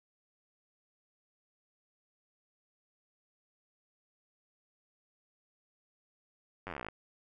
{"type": "slowing click train", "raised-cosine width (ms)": 0.5, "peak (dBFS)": -25, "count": 16, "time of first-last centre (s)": [6.67, 6.886], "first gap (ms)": 10, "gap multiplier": 1.05, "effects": []}